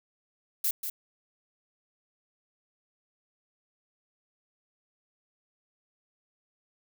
violet noise with echo, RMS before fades -27 dBFS, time 0.64-0.71 s, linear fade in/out 5 ms, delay 190 ms, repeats 1, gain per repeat -7 dB, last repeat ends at 0.9 s, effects none

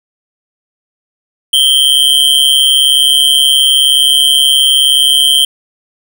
square tone with amplitude modulation, 3136 Hz, G7, in tune, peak -3 dBFS, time 1.53-5.45 s, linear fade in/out 5 ms, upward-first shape sine, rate 139 Hz, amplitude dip 80%, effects none

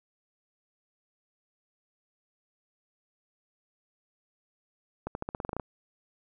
accelerating click train, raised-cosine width 1 ms, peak -19 dBFS, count 11, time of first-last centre 5.07-5.598 s, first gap 81 ms, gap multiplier 0.9, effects none

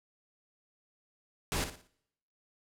pink noise with echo, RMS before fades -32 dBFS, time 1.52-1.64 s, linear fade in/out 0 ms, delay 58 ms, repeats 4, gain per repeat -9 dB, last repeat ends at 1.872 s, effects noise-tail reverb RT60 0.8 s tail -25 dB re dry + low-pass 12000 Hz 12 dB/octave

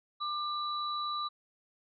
sine tone pair together, 1192 / 3944 Hz, D6 / B7, +25 / -3 cents, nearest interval octave + major sixth, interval 2072 cents, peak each -33 / -38 dBFS, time 0.2-1.29 s, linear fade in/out 20 ms, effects none

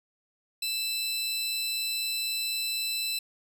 sawtooth tone pair together, 2642 / 4024 Hz, E7 / B7, +3 / +32 cents, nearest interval perfect fifth, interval 729 cents, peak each -31 / -27 dBFS, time 0.62-3.19 s, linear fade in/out 5 ms, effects none

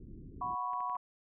pink low-pass noise, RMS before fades -49 dBFS, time 0-0.55 s, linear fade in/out 5 ms, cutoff 380 Hz, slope 48 dB/octave
sine chord, F# suspended fourth, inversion none, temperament equal with one note detuned, 731.1 / 987.8 / 1108.7 Hz, F#5 / B5 / C#6, -21 / 0 / 0 cents, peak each -41 / -36 / -37 dBFS, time 0.41-0.97 s, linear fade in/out 5 ms
clicks, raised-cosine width 0.5 ms, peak -39 dBFS, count 4, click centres 0.734 / 0.805 / 0.897 / 0.954 s
effects none

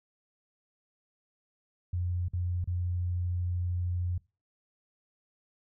sine tone with dropouts, 88.7 Hz, F2, 27 cents sharp, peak -28 dBFS, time 1.93-4.18 s, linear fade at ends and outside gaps 5 ms, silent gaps 2.284-2.334 / 2.643-2.674 s, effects noise-tail reverb RT60 0.3 s tail -23 dB re dry

